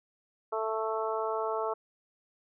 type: harmonic tone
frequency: 220.5 Hz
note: A3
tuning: 4 cents sharp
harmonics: 2 / 3 / 4 / 5 / 6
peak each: -33 / -35 / -36 / -37 / -38 dBFS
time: 0.52-1.74 s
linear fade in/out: 10 ms
effects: none